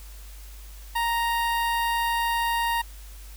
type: tone with notch filter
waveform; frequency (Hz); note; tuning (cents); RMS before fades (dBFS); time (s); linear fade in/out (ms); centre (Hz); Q
sawtooth; 932.3; A#5; 0; -25; 0.95-2.82; 10; 6500; 0.96
effects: added 50 Hz sine -40 dBFS peak until 3.36 s + white hiss -50 dBFS RMS until 3.36 s